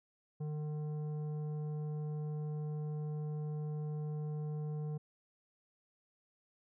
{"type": "tone with tanh clipping", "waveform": "triangle", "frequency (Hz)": 151.1, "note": "D3", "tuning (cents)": 50, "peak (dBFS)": -38, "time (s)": [0.4, 4.98], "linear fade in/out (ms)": 10, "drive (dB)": 14, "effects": []}